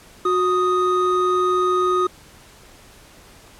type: tone pair together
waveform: triangle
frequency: 365.5 / 1244.5 Hz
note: F#4 / D#6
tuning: -21 / 0 cents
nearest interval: octave + major sixth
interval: 2121 cents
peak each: -17 dBFS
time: 0.25-2.07 s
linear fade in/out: 5 ms
effects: pink hiss -47 dBFS RMS until 3.59 s + low-pass 12000 Hz 12 dB/octave